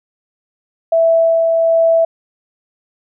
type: tone with tremolo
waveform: sine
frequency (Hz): 659.3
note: E5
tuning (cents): 0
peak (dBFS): -8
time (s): 0.92-2.05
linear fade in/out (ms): 5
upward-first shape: sine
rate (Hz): 1.3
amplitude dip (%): 25
effects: none